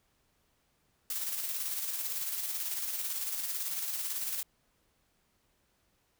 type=noise with tremolo; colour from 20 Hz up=blue; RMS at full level=-34 dBFS; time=1.1-4.43 s; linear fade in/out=2 ms; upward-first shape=square; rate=18 Hz; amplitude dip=35%; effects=pink hiss -73 dBFS RMS until 6.19 s